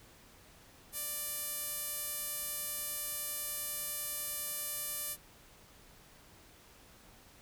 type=tone with band-pass filter; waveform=sawtooth; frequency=590 Hz; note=D5; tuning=8 cents sharp; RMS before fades=-39 dBFS; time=0.92-5.17 s; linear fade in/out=50 ms; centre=12000 Hz; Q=2.2; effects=pink hiss -59 dBFS RMS until 7.41 s